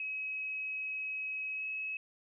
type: tone with pitch glide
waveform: sine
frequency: 2553 to 2571 Hz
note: D#7 to E7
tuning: +44 to -44 cents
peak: -35 dBFS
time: 0-1.97 s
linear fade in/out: 2 ms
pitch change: +12 cents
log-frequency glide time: 1.55-1.64 s
effects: none